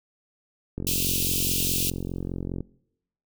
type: click train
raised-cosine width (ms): 3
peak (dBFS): -18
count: 83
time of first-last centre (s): 0.78-2.606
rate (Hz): 44.9
type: band-stop noise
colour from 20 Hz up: white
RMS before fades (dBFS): -26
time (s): 0.87-1.9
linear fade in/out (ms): 0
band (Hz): 220 to 2500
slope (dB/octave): 96
effects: noise-tail reverb RT60 0.8 s tail -23 dB re dry